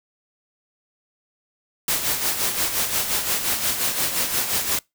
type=noise with tremolo; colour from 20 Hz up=white; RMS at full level=-21 dBFS; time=1.88-4.79 s; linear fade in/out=2 ms; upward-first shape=sine; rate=5.7 Hz; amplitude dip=55%; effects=noise-tail reverb RT60 0.2 s tail -25 dB re dry